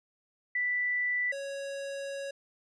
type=tone pair in turn; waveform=sine / square; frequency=1975.5 / 554.4 Hz; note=B6 / C#5; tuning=0 / 0 cents; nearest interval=octave + minor seventh; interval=2200 cents; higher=first; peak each=-27 / -36 dBFS; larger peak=first; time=0.55-1.32 / 1.32-2.31 s; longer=second; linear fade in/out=5 ms; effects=resampled to 22050 Hz